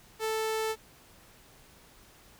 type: tone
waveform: sawtooth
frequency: 440 Hz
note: A4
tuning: in tune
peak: -25 dBFS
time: 0.19-0.76 s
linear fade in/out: 50 ms
effects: pink hiss -57 dBFS RMS until 2.39 s